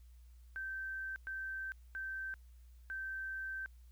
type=tone bursts at uneven times; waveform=sine; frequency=1554 Hz; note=G6; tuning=16 cents flat; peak=-39 dBFS; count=4; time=0.56-1.16 / 1.27-1.72 / 1.95-2.34 / 2.9-3.66 s; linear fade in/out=0 ms; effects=added 60 Hz sine -55 dBFS peak until 3.91 s + white hiss -75 dBFS RMS until 3.91 s